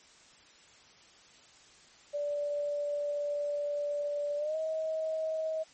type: tone with pitch glide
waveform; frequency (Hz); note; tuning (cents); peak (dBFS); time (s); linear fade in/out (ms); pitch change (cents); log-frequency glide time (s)
sine; 582 to 634.7; D5 to D#5; -16 to +34; -30; 2.13-5.64; 20; +150; 4.37-4.57
effects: white hiss -58 dBFS RMS until 5.73 s + MP3 32 kbps